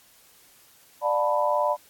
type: chord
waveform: sine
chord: B half-diminished seventh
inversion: first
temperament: just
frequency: 592.7 / 711.2 / 889 / 987.8 Hz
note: D5 / F5 / A5 / B5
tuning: +16 / +31 / +18 / 0 cents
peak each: -24 / -30 / -28 / -25 dBFS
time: 1.01-1.77 s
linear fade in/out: 50 ms
effects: white hiss -56 dBFS RMS until 1.89 s + AAC 64 kbps